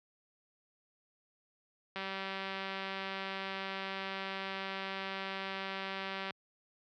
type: click train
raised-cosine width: 0.3 ms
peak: -23 dBFS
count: 840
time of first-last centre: 1.96-6.307 s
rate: 193 Hz
effects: high-pass 100 Hz 12 dB/octave + low-pass 5000 Hz 12 dB/octave